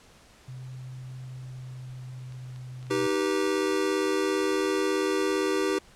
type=tone with pitch glide; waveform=sine; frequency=128.3 to 126.75 Hz; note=C3 to B2; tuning=-34 to +45 cents; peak=-37 dBFS; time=0.48-3.07 s; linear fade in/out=5 ms; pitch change=-21 cents; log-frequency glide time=1.39-2.67 s
type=clicks; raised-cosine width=0.2 ms; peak=-35 dBFS; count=4; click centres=2.323 / 2.561 / 2.828 / 2.868 s
type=chord; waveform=square; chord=Eb augmented; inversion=none; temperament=just; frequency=311.1 / 388.9 / 486.1 Hz; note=Eb4 / G4 / B4; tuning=0 / -14 / -28 cents; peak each=-30 / -27 / -32 dBFS; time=2.9-5.79 s; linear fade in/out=10 ms
effects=pink hiss -55 dBFS RMS until 5.95 s + low-pass 9000 Hz 12 dB/octave